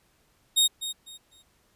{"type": "tone with echo", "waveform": "sawtooth", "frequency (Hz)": 3729, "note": "A#7", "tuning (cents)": 0, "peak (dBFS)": -15, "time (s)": [0.56, 0.68], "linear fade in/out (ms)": 20, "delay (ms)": 250, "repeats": 3, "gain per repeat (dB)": -12, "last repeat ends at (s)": 1.43, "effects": ["pink hiss -66 dBFS RMS until 1.75 s", "resampled to 32000 Hz"]}